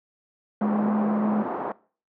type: tone with pitch glide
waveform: sine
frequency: 210.5 to 212.1 Hz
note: G#3 to G#3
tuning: +24 to +37 cents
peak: -21 dBFS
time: 0.61-1.43 s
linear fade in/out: 10 ms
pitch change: +13 cents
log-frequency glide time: 0.77-1.02 s
type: band-pass noise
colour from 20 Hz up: white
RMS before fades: -30 dBFS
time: 0.61-1.72 s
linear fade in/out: 2 ms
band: 170 to 1000 Hz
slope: 24 dB/octave
effects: noise-tail reverb RT60 0.4 s tail -21 dB re dry